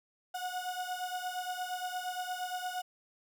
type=beating tone pair; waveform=35% pulse; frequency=726 / 734.6 Hz; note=F#5 / F#5; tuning=-33 / -13 cents; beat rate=8.6 Hz; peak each=-36 / -38 dBFS; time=0.34-2.82 s; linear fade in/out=10 ms; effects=none